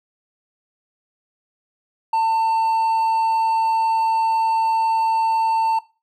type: tone with hard clipping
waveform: triangle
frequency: 897 Hz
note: A5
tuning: 33 cents sharp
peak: -16 dBFS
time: 2.13-5.79 s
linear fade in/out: 5 ms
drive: 5 dB
effects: noise-tail reverb RT60 0.3 s tail -19 dB re dry